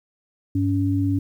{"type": "tone pair together", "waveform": "sine", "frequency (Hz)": [99.6, 281.7], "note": ["G2", "C#4"], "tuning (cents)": [28, 28], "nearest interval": "octave + tritone", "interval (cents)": 1800, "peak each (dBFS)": -21, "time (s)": [0.55, 1.19], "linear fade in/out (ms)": 5, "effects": ["9-bit"]}